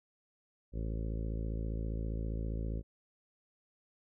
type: harmonic tone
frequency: 55 Hz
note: A1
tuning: in tune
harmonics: 1 / 2 / 3 / 4 / 5 / 6 / 7 / 8 / 9 / 10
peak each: -35 / -41 / -45 / -47 / -49 / -51 / -52 / -53 / -54 / -55 dBFS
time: 0.72-2.83 s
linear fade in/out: 50 ms
effects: none